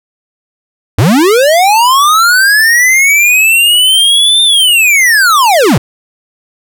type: linear two-way sweep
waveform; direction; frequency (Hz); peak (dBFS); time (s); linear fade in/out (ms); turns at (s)
square; up then down; 82.41 to 3616 to 91.2; -5; 0.98-5.78; 5; 4.43
effects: none